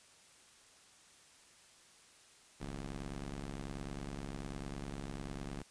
15% pulse ring-modulated tone, 69.3 Hz, C#2, in tune, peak -32 dBFS, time 2.6-5.63 s, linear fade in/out 10 ms, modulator 94.6 Hz, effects white hiss -62 dBFS RMS until 5.7 s + resampled to 22050 Hz

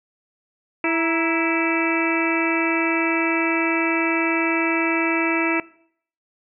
harmonic tone with a mistuned harmonic, 330 Hz, E4, 2 cents sharp, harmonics 1 / 2 / 3 / 4 / 5 / 6 / 7 / 8, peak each -22 / -28 / -28 / -29 / -33 / -29 / -25 / -28 dBFS, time 0.84-5.6 s, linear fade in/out 2 ms, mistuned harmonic 3, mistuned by -70 cents, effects noise-tail reverb RT60 0.6 s tail -20 dB re dry

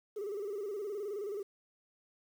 sine tone with vibrato, 408.3 Hz, G#4, 29 cents flat, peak -34 dBFS, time 0.16-1.43 s, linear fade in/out 10 ms, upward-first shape square, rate 19 Hz, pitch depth 77 cents each way, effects tanh soft clip ceiling -34 dBFS + 10-bit

